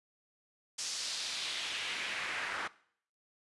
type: noise with band-pass filter sweep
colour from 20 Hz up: pink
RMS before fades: -38 dBFS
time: 0.78-2.68 s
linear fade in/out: 10 ms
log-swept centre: 6000 to 1500 Hz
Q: 1.8
effects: noise-tail reverb RT60 0.6 s tail -20 dB re dry + resampled to 24000 Hz